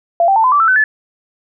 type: tone with pitch steps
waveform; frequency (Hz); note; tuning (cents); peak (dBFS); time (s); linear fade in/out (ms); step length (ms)
sine; 683 / 780 / 890.9 / 1017.4 / 1162 / 1327.1 / 1515.7 / 1731; F5 / G5 / A5 / C6 / D6 / E6 / F#6 / A6; -39 / -9 / +21 / -49 / -19 / +11 / +41 / -29; -8; 0.2-0.84; 2; 80
effects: none